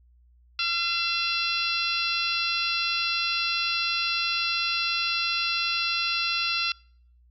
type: harmonic tone with a mistuned harmonic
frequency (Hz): 684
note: F5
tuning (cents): -36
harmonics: 2 / 3 / 4 / 5 / 6 / 7 / 8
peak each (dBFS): -32 / -40 / -28 / -33 / -31 / -33 / -38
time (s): 0.59-6.72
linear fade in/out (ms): 2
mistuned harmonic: 4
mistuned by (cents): -22
effects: noise-tail reverb RT60 0.6 s tail -26 dB re dry + added 60 Hz sine -55 dBFS peak until 7.3 s